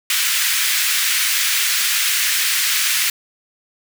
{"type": "high-pass noise", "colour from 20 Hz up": "pink", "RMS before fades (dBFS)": -18, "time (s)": [0.1, 3.1], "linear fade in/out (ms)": 2, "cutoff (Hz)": 1700, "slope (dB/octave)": 24, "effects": []}